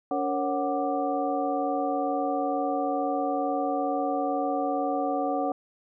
sine tone cluster, 284.3 / 466.8 / 549 / 741 / 1178 Hz, C#4 / A#4 / C#5 / F#5 / D6, +44 / +2 / -17 / +2 / +5 cents, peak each -30 / -34 / -31 / -28 / -37 dBFS, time 0.11-5.52 s, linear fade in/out 2 ms, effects none

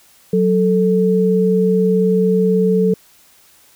sine tone pair together, 185 / 440.8 Hz, F#3 / A4, 0 / +3 cents, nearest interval octave + minor third, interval 1503 cents, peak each -14 dBFS, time 0.33-2.94 s, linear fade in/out 5 ms, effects white hiss -50 dBFS RMS until 3.75 s

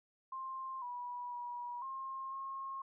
sine tone with pitch steps, 1055 / 976 / 967 / 1067 / 1078 Hz, C6 / B5 / B5 / C6 / C#6, +14 / -21 / -37 / +34 / -49 cents, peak -40 dBFS, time 0.32-2.82 s, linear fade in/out 5 ms, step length 500 ms, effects none

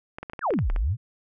clicks, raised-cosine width 0.5 ms, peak -20 dBFS, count 10, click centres 0.185 / 0.23 / 0.298 / 0.334 / 0.392 / 0.506 / 0.538 / 0.589 / 0.7 / 0.762 s
sine exponential two-way sweep, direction down then up, 1864.7 to 30.43 to 131.8 Hz, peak -21 dBFS, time 0.41-0.97 s, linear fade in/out 50 ms, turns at 0.72 s
effects none

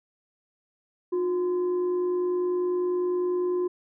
sine tone with frequency modulation, 359.5 Hz, F#4, 50 cents flat, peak -23 dBFS, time 1.12-3.68 s, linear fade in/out 10 ms, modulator 669 Hz, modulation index 0.28, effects none

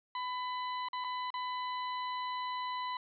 40% pulse tone with dropouts, 1000 Hz, B5, 21 cents sharp, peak -34 dBFS, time 0.15-2.97 s, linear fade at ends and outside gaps 2 ms, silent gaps 0.886-0.931 / 1.041-1.045 / 1.304-1.34 s, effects resampled to 11025 Hz

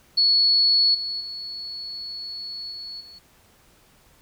sine tone with level steps, 4393 Hz, C#8, 16 cents flat, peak -15 / -26 / -31 / -33 / -42 dBFS, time 0.17-3.19 s, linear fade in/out 10 ms, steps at 0.94 / 1.2 / 2.71 / 3 s, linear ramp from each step 10 ms, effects pink hiss -57 dBFS RMS until 4.21 s

